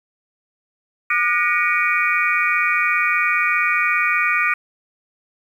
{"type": "tone cluster", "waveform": "sine", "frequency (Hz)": [1206, 1449, 1892, 2265, 2440], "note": ["D6", "F#6", "A#6", "C#7", "D#7"], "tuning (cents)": [46, -37, 25, 37, -34], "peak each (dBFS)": -22, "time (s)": [1.1, 4.54], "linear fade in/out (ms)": 5, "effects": ["8-bit"]}